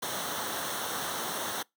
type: noise with comb filter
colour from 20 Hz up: pink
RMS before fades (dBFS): -34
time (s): 0.02-1.63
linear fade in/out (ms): 10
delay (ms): 0.41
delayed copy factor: -0.65
effects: noise-tail reverb RT60 0.2 s tail -26 dB re dry + high-pass 150 Hz 12 dB/octave